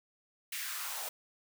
white noise with high-pass filter sweep, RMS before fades -39 dBFS, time 0.52-1.09 s, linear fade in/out 5 ms, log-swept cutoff 2200 to 590 Hz, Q 2.3, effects none

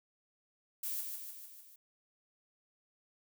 violet noise with echo, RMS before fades -38 dBFS, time 0.83-1.01 s, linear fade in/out 5 ms, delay 150 ms, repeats 5, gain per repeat -4 dB, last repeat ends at 1.76 s, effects none

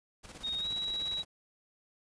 pink noise with tremolo, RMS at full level -47 dBFS, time 0.23-1.25 s, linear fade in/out 20 ms, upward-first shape square, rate 17 Hz, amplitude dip 55%
sine tone with pitch glide, 3729 to 3876 Hz, A#7 to B7, 0 to -33 cents, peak -32 dBFS, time 0.43-1.23 s, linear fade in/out 20 ms, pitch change +67 cents, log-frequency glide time 0.58-0.68 s
effects resampled to 22050 Hz

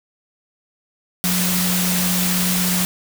sine tone in noise, 181.1 Hz, F#3, 37 cents flat, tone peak -20 dBFS, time 1.24-2.85 s, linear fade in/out 0 ms, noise white, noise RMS -21 dBFS, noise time 1.24-2.85 s, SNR -2 dB, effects none

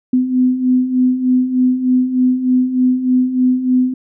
sine beating tone pair, 251.2 / 254.5 Hz, B3 / C4, +30 / -48 cents, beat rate 3.3 Hz, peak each -18 / -12 dBFS, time 0.13-3.94 s, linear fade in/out 5 ms, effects none

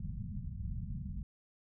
pink low-pass noise, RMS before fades -40 dBFS, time 0-1.23 s, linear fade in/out 5 ms, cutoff 220 Hz, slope 96 dB/octave, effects none

